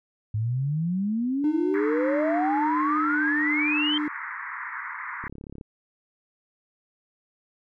sine exponential sweep, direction up, 103.83 to 3188 Hz, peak -23 dBFS, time 0.34-3.98 s, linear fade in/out 5 ms
triangle tone with pitch glide, 302.2 to 299.4 Hz, D4 to D4, +50 to +33 cents, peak -23 dBFS, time 1.44-4.08 s, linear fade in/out 2 ms, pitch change -17 cents, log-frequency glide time 3.03-3.11 s
white band-pass noise, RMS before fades -35 dBFS, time 1.74-5.28 s, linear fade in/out 0 ms, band 930 to 2100 Hz, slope 96 dB/octave
click train, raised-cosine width 3 ms, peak -27 dBFS, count 14, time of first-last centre 5.24-5.611 s, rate 35 Hz
effects none

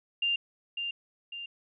sine tone with echo, 2794 Hz, F7, in tune, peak -25 dBFS, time 0.22-0.36 s, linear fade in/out 5 ms, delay 550 ms, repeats 2, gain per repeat -6 dB, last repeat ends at 1.46 s, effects none

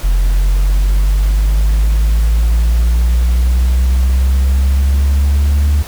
sine linear sweep, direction up, 43.34 to 73.42 Hz, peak -6 dBFS, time 0.03-5.83 s, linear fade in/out 20 ms, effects tanh soft clip ceiling -7 dBFS + pink hiss -31 dBFS RMS until 5.87 s

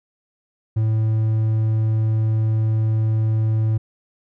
triangle tone, 110 Hz, A2, in tune, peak -14 dBFS, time 0.76-3.78 s, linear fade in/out 10 ms, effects none

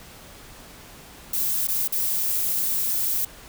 violet noise with dropouts, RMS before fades -24 dBFS, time 1.33-3.25 s, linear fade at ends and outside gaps 5 ms, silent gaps 1.673-1.684 / 1.877-1.922 s, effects pink hiss -45 dBFS RMS until 3.48 s

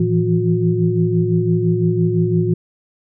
sine tone cluster, 112.4 / 164.6 / 170.5 / 360.9 Hz, A2 / E3 / F3 / F#4, +37 / -2 / -41 / -43 cents, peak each -19 dBFS, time 0-2.54 s, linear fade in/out 5 ms, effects none

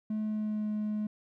triangle tone with pitch glide, 215 to 212 Hz, A3 to G#3, -40 to +36 cents, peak -27 dBFS, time 0.1-1.07 s, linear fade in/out 5 ms, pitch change -24 cents, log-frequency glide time 0.2-0.7 s, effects tanh soft clip ceiling -24 dBFS

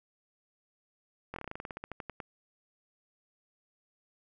slowing click train, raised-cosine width 0.5 ms, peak -24 dBFS, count 17, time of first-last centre 1.34-2.202 s, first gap 22 ms, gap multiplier 1.11, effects none

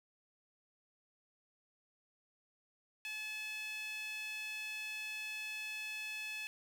sawtooth tone with high-pass filter, 860 Hz, A5, 40 cents flat, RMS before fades -43 dBFS, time 3.05-6.47 s, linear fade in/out 0 ms, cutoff 2400 Hz, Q 5.4, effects none

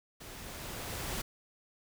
pink noise with level ramp, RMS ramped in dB -48 to -36 dBFS, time 0.2-1.22 s, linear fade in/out 10 ms, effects none

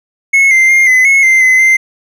triangle tone with pitch steps, 2186 / 2086 / 2117 / 2027 / 2182 / 2083 / 2040 / 2081 Hz, C#7 / C7 / C7 / B6 / C#7 / C7 / C7 / C7, -25 / -6 / +20 / +45 / -28 / -8 / -44 / -10 cents, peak -3 dBFS, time 0.33-1.77 s, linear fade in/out 10 ms, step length 180 ms, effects none

